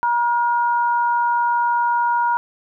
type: tone pair together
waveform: sine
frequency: 953 / 1427.9 Hz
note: A#5 / F6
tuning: +38 / +38 cents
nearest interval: perfect fifth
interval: 700 cents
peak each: -16 / -24 dBFS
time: 0.03-2.37 s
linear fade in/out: 0 ms
effects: none